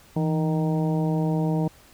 harmonic tone with a mistuned harmonic, 155.56 Hz, D#3, in tune, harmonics 1 / 2 / 3 / 4 / 5 / 6, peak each -22 / -28 / -32 / -34 / -36 / -38 dBFS, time 0.16-1.68 s, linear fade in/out 5 ms, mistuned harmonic 1, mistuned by +82 cents, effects pink hiss -53 dBFS RMS until 1.93 s

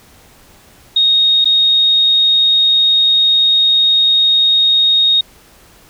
sine tone with dropouts, 3729 Hz, A#7, in tune, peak -8 dBFS, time 0.96-5.21 s, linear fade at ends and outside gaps 5 ms, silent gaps 1.445-1.455 s, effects pink hiss -45 dBFS RMS until 5.89 s

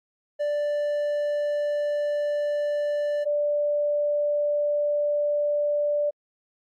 triangle / sine tone pair in turn, 587.3 / 587.3 Hz, D5 / D5, 0 / 0 cents, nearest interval unison, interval 0 cents, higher neither, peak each -21 dBFS, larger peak neither, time 0.39-3.25 / 3.25-6.11 s, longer neither, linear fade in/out 20 ms, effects AAC 64 kbps

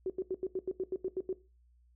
sine tone bursts, 374 Hz, F#4, 19 cents sharp, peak -30 dBFS, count 11, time 0.06-1.329 s, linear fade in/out 2 ms, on 39 ms, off 84 ms, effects noise-tail reverb RT60 0.3 s tail -18 dB re dry + added 60 Hz sine -62 dBFS peak until 1.95 s

